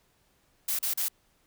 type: noise bursts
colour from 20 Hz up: blue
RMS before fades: -29 dBFS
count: 3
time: 0.68-1.084 s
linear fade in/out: 5 ms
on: 110 ms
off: 37 ms
effects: pink hiss -68 dBFS RMS until 1.46 s